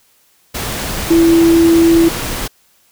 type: tone in noise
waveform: sine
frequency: 332.6 Hz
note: E4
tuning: 16 cents sharp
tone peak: -6 dBFS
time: 1.1-2.09 s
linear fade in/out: 10 ms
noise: pink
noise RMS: -21 dBFS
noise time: 0.54-2.48 s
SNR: +12 dB
effects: white hiss -54 dBFS RMS until 2.91 s